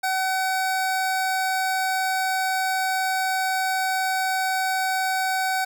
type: tone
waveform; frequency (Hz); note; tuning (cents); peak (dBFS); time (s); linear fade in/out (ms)
25% pulse; 757; F#5; +39; -18; 0.03-5.65; 10
effects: 10-bit